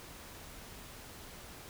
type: silence
effects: pink hiss -50 dBFS RMS until 1.69 s